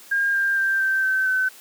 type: tone with pitch steps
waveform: sine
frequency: 1613 / 1594.5 / 1576.2 / 1558.1 / 1540.2 / 1522.5 Hz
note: G6 / G6 / G6 / G6 / G6 / F#6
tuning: +49 / +29 / +9 / -11 / -31 / +49 cents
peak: -18 dBFS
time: 0.11-1.49 s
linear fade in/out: 10 ms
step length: 230 ms
effects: white hiss -46 dBFS RMS until 1.6 s + high-pass 200 Hz 12 dB/octave